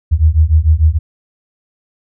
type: beating tone pair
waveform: sine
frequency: 75.4 / 82.1 Hz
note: D2 / E2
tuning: +46 / -6 cents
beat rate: 6.7 Hz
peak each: -10 dBFS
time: 0.11-0.99 s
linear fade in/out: 20 ms
effects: none